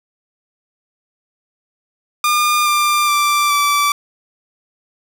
sawtooth tone with pitch steps, 1208 / 1192.1 / 1176.3 / 1160.8 Hz, D6 / D6 / D6 / D6, +48 / +26 / +2 / -21 cents, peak -9 dBFS, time 2.24-3.92 s, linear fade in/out 2 ms, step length 420 ms, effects none

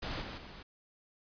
pink noise with level steps, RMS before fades -38 / -43 / -49 dBFS, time 0.02-0.63 s, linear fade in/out 10 ms, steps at 0.21 / 0.37 s, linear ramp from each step 10 ms, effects resampled to 11025 Hz

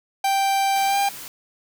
45% pulse tone with pitch glide, 784 to 797.7 Hz, G5 to G5, 0 to +30 cents, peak -18 dBFS, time 0.24-1.09 s, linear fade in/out 5 ms, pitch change +30 cents, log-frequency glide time 0.87-0.97 s
white noise, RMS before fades -37 dBFS, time 0.76-1.28 s, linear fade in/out 0 ms
effects none

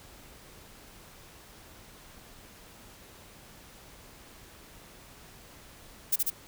violet noise with echo, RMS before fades -24 dBFS, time 6.12-6.16 s, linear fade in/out 10 ms, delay 71 ms, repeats 2, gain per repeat -2 dB, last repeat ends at 6.302 s, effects pink hiss -52 dBFS RMS until 6.47 s

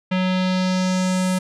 square tone with low-pass filter sweep, 185 Hz, F#3, in tune, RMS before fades -20 dBFS, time 0.11-1.39 s, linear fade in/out 10 ms, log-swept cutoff 2900 to 10000 Hz, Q 2, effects none

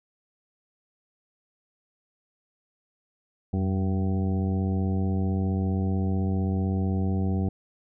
harmonic tone with a mistuned harmonic, 95.6 Hz, G2, 43 cents flat, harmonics 1 / 2 / 3 / 4 / 5 / 7 / 8, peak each -25 / -27 / -35 / -37 / -41 / -44 / -42 dBFS, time 3.53-7.49 s, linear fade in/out 5 ms, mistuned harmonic 1, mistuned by -100 cents, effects none

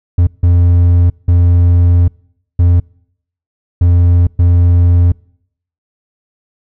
triangle tone bursts at uneven times, 87.31 Hz, F2, in tune, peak -3 dBFS, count 6, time 0.18-0.27 / 0.43-1.1 / 1.28-2.08 / 2.59-2.8 / 3.81-4.27 / 4.39-5.12 s, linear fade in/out 5 ms, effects noise-tail reverb RT60 0.7 s tail -26 dB re dry

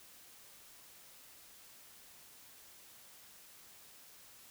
silence, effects white hiss -58 dBFS RMS until 4.5 s

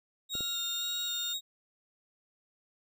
35% pulse tone with vibrato, 3729 Hz, A#7, in tune, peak -31 dBFS, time 0.29-1.41 s, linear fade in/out 50 ms, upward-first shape square, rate 1.9 Hz, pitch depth 21 cents each way
15% pulse tone with pitch glide, 1400 to 1417.1 Hz, F6 to F6, +4 to +25 cents, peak -36 dBFS, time 0.33-1.34 s, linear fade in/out 20 ms, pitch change +21 cents, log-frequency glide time 0.69-0.97 s
clicks, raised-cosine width 2 ms, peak -29 dBFS, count 2, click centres 0.353 / 0.407 s
effects none

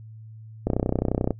click train, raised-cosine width 2 ms, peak -9 dBFS, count 21, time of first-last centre 0.67-1.307 s, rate 31.4 Hz, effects noise-tail reverb RT60 0.1 s tail -21 dB re dry + added 110 Hz sine -40 dBFS peak until 1.39 s

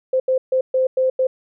sine tone bursts at uneven times, 519 Hz, C5, 14 cents flat, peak -14 dBFS, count 6, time 0.13-0.2 / 0.28-0.38 / 0.52-0.61 / 0.74-0.87 / 0.97-1.1 / 1.19-1.27 s, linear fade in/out 5 ms, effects none

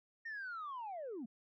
sine linear sweep, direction down, 1854 to 204.8 Hz, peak -40 dBFS, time 0.25-1.26 s, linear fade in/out 10 ms, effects tanh soft clip ceiling -39 dBFS

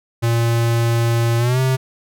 square tone with pitch glide, 116.54 to 130.81 Hz, A#2 to C3, 0 to 0 cents, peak -15 dBFS, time 0.22-1.77 s, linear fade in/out 20 ms, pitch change +200 cents, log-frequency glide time 1.38-1.6 s, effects none

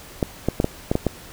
clicks, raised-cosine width 2 ms, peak -5 dBFS, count 7, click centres 0.228 / 0.486 / 0.601 / 0.644 / 0.915 / 0.954 / 1.067 s, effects pink hiss -42 dBFS RMS until 1.32 s

